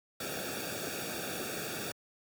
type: noise with comb filter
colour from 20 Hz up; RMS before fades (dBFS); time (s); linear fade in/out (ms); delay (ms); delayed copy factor
pink; -38; 0.2-1.92; 5; 0.98; -1
effects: high-pass 100 Hz 12 dB/octave